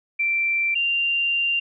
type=tone pair in turn; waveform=sine; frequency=2349 / 2781 Hz; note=D7 / F7; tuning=0 / -8 cents; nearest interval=minor third; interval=292 cents; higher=second; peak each=-19 / -19 dBFS; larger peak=neither; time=0.19-0.75 / 0.75-1.6 s; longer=second; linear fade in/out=10 ms; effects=none